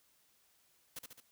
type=noise with echo; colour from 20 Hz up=white; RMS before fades=-44 dBFS; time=0.96-0.99 s; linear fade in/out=5 ms; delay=71 ms; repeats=3; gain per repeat=-4 dB; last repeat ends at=1.203 s; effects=white hiss -71 dBFS RMS until 1.31 s